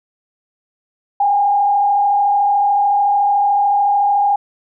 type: tone with frequency modulation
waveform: sine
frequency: 811 Hz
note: G#5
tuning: 41 cents flat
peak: -11 dBFS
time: 1.2-4.36 s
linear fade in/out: 5 ms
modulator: 33.7 Hz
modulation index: 0.62
effects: none